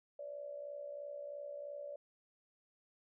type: tone with amplitude modulation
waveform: sine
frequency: 578 Hz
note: D5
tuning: 28 cents flat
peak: -40 dBFS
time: 0.19-1.96 s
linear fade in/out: 5 ms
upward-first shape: sine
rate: 63 Hz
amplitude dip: 65%
effects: none